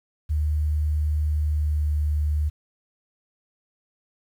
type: tone with pitch glide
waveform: sine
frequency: 75.8 to 75.1 Hz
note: D#2 to D2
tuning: -45 to +39 cents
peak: -20 dBFS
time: 0.29-2.5 s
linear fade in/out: 20 ms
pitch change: -16 cents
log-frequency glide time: 1.35-1.83 s
effects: 9-bit